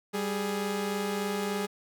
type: tone pair together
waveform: sawtooth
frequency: 196.8 / 417 Hz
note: G3 / G#4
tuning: +7 / +7 cents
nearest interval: octave + minor second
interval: 1300 cents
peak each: -28 dBFS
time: 0.13-1.67 s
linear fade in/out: 20 ms
effects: none